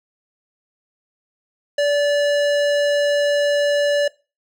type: tone with hard clipping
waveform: sine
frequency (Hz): 579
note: D5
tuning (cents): -25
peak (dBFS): -17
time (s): 1.78-4.08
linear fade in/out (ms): 5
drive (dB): 17
effects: noise-tail reverb RT60 0.3 s tail -21 dB re dry